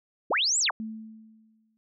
sine linear two-way sweep, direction up then down, 156.8 to 8080 to 423.9 Hz, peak -22 dBFS, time 0.3-0.71 s, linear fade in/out 10 ms, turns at 0.59 s
sine tone with exponential decay, 220 Hz, A3, in tune, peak -30 dBFS, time 0.8-1.77 s, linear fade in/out 0 ms, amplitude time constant 210 ms
effects none

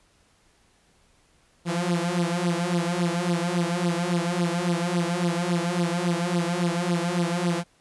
sawtooth tone with flanger, 173.6 Hz, F3, 10 cents flat, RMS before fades -25 dBFS, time 1.65-7.64 s, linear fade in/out 50 ms, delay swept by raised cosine 0.21 to 4.51 ms, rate 3.6 Hz, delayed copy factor +0.85, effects pink hiss -62 dBFS RMS until 7.8 s + resampled to 24000 Hz

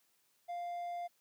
triangle tone, 698.5 Hz, F5, in tune, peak -36 dBFS, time 0.48-1.08 s, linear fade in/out 20 ms, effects white hiss -74 dBFS RMS until 1.2 s + high-pass 100 Hz 12 dB/octave

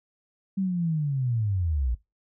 sine linear sweep, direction down, 196 to 55 Hz, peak -23 dBFS, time 0.57-1.95 s, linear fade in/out 10 ms, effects noise-tail reverb RT60 0.2 s tail -19 dB re dry

